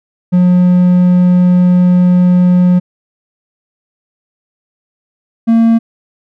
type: tone pair in turn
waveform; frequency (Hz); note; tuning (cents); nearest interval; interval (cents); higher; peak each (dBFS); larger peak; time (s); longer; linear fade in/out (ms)
triangle; 179.5 / 228.1; F3 / A#3; +48 / -37; major third; 415; second; -3; neither; 0.32-2.8 / 5.47-5.79; first; 20
effects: none